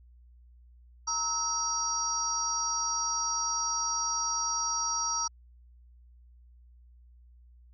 sine tone cluster, 930 / 1299 / 4636 / 5710 Hz, A#5 / E6 / D8 / F8, -4 / -26 / -23 / +37 cents, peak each -36 / -34 / -38 / -30 dBFS, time 1.07-5.28 s, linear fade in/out 10 ms, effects added 60 Hz sine -53 dBFS peak until 7.73 s

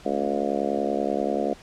harmonic tone with a mistuned harmonic, 70.4 Hz, C#2, 27 cents sharp, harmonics 3 / 4 / 5 / 6 / 7 / 8 / 9 / 10, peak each -31 / -31 / -31 / -31 / -31 / -31 / -31 / -31 dBFS, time 0.05-1.54 s, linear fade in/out 10 ms, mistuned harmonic 3, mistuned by +15 cents, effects pink hiss -48 dBFS RMS until 1.62 s + low-pass 7000 Hz 12 dB/octave

